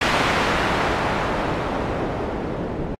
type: noise with low-pass filter sweep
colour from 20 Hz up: white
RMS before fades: -23 dBFS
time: 0.01-2.95 s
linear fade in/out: 5 ms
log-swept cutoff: 2100 to 410 Hz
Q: 0.72
effects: AAC 48 kbps